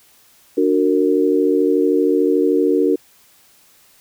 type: chord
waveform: sine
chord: D augmented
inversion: none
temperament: just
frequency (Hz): 293.7 / 367.1 / 458.9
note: D4 / F#4 / A#4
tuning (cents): 0 / -14 / -27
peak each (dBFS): -17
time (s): 0.57-2.96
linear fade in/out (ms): 10
effects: white hiss -52 dBFS RMS until 4 s